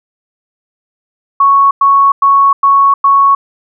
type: tone bursts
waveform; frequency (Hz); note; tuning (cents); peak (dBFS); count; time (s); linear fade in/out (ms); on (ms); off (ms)
sine; 1108.7; C#6; 0; -4; 5; 1.4-3.35; 5; 310; 100
effects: none